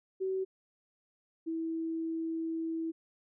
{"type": "tone pair in turn", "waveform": "sine", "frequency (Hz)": [379.5, 326.1], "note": ["F#4", "E4"], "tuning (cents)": [44, -19], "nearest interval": "minor third", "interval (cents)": 263, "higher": "first", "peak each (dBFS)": [-30, -32], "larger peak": "first", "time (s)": [[0.2, 0.45], [1.46, 2.92]], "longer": "second", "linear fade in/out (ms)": 20, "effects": []}